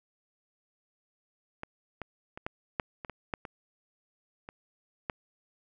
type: clicks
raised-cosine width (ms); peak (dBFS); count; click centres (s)
0.5; -22 / -22 / -26 / -18 / -13 / -24 / -25 / -16 / -25 / -27 / -16; 11; 1.634 / 2.017 / 2.375 / 2.465 / 2.798 / 3.048 / 3.097 / 3.338 / 3.452 / 4.489 / 5.098
effects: none